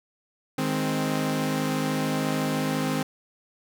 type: chord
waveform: sawtooth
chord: Ab major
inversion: second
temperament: equal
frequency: 155.56 / 207.7 / 261.6 Hz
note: Eb3 / Ab3 / C4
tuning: 0 / 0 / 0 cents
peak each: -25 / -27 / -23 dBFS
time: 0.58-3.03 s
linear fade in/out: 5 ms
effects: none